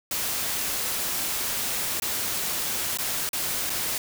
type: noise with dropouts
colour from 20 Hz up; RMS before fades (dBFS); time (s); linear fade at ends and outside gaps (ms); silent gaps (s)
white; -28; 0.11-3.98; 2; 2-2.021 / 2.973-2.986 / 3.291-3.331 / 3.697-3.701
effects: none